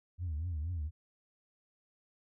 sine tone with vibrato, 81.8 Hz, E2, 13 cents flat, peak -32 dBFS, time 0.18-0.91 s, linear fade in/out 50 ms, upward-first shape triangle, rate 4.2 Hz, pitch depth 210 cents each way, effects tanh soft clip ceiling -31 dBFS

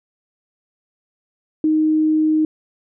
sine tone, 311.1 Hz, D#4, in tune, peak -13 dBFS, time 1.64-2.45 s, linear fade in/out 2 ms, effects none

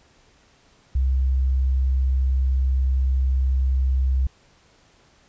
sine tone, 65.41 Hz, C2, in tune, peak -17 dBFS, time 0.95-4.27 s, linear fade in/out 5 ms, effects pink hiss -57 dBFS RMS until 5.28 s + resampled to 16000 Hz

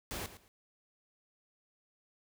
pink noise with echo, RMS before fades -40 dBFS, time 0.11-0.26 s, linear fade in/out 0 ms, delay 110 ms, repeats 2, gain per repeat -13 dB, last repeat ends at 0.48 s, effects none

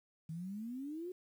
sine exponential sweep, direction up, 155.8 to 373.1 Hz, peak -40 dBFS, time 0.29-1.12 s, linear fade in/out 5 ms, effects 11-bit

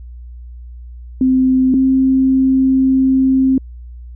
sine tone pair in turn, 259.4 / 263.9 Hz, C4 / C4, -15 / +15 cents, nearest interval unison, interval 30 cents, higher second, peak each -9 dBFS, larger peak neither, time 1.21-1.74 / 1.74-3.58 s, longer second, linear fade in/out 2 ms, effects added 60 Hz sine -30 dBFS peak until 4.15 s

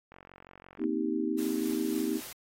click train, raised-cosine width 0.5 ms, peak -34 dBFS, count 34, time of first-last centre 0.12-0.839 s, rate 45.9 Hz
sine chord, C minor seventh, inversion third, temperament just, 235.5 / 261.6 / 314 / 392.4 Hz, Bb3 / C4 / Eb4 / G4, +18 / 0 / +16 / +2 cents, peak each -34 / -34 / -31 / -35 dBFS, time 0.78-2.21 s, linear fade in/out 50 ms
white noise with tremolo, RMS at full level -43 dBFS, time 1.38-2.33 s, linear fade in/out 5 ms, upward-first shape triangle, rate 3.8 Hz, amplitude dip 30%
effects AAC 48 kbps

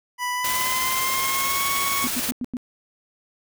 25% pulse tone with pitch glide, 987.8 to 1108.8 Hz, B5 to C#6, 0 to 0 cents, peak -20 dBFS, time 0.18-2.09 s, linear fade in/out 50 ms, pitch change +200 cents, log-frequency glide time 0.33-1.67 s
white noise with tremolo, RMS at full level -25 dBFS, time 0.44-2.31 s, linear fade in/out 5 ms, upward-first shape triangle, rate 19 Hz, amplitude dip 30%
sine tone bursts, 246.9 Hz, B3, in tune, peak -24 dBFS, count 5, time 2.04-2.569 s, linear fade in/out 0 ms, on 33 ms, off 91 ms
effects none

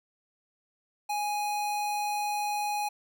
square tone, 830.6 Hz, G#5, in tune, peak -29 dBFS, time 1.09-2.89 s, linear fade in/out 10 ms, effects none

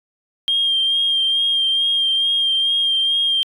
sine tone with vibrato, 3206 Hz, G7, 38 cents sharp, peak -14 dBFS, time 0.48-3.43 s, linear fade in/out 0 ms, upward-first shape sine, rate 2.3 Hz, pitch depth 25 cents each way, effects tanh soft clip ceiling -10 dBFS

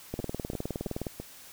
two click trains, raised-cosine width 2 ms, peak -23 / -19 dBFS, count 4 / 19, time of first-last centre 0.2-1.2 / 0.14-1.068 s, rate 3 / 19.4 Hz, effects white hiss -50 dBFS RMS until 1.52 s

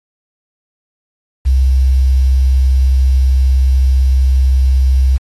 sine tone with quantisation, 65.41 Hz, C2, in tune, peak -7 dBFS, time 1.45-5.18 s, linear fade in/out 20 ms, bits 6, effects AAC 32 kbps

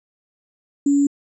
sine tone with sample-and-hold, 282.9 Hz, C#4, 35 cents sharp, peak -13 dBFS, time 0.86-1.07 s, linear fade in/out 5 ms, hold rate 7350 Hz, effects resampled to 22050 Hz

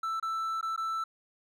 triangle tone with dropouts, 1325 Hz, E6, 9 cents sharp, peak -28 dBFS, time 0.03-1.04 s, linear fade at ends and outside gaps 5 ms, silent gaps 0.199-0.226 / 0.612-0.627 / 0.763-0.776 s, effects none

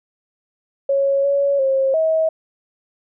sine tone with pitch steps, 552 / 561 / 536 / 640 Hz, C#5 / C#5 / C5 / D#5, -7 / +21 / +42 / +49 cents, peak -14 dBFS, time 0.89-2.29 s, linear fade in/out 5 ms, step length 350 ms, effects none

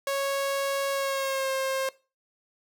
sawtooth tone with pitch glide, 552 to 532.6 Hz, C#5 to C5, -7 to +31 cents, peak -22 dBFS, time 0.07-1.89 s, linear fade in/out 2 ms, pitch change -62 cents, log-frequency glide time 0.91-1.51 s, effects noise-tail reverb RT60 0.3 s tail -20 dB re dry

